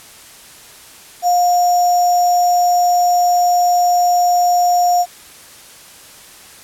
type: tone with sample-and-hold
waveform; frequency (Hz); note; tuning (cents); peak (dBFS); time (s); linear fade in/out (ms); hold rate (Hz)
sine; 710; F5; +28; -10; 1.22-5.06; 50; 6300
effects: white hiss -40 dBFS RMS until 6.63 s + low-pass 12000 Hz 12 dB/octave